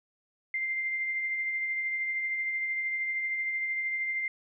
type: tone with tremolo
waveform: sine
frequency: 2093 Hz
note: C7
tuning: in tune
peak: -27 dBFS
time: 0.54-4.28 s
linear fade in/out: 2 ms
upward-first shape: triangle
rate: 13 Hz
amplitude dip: 35%
effects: none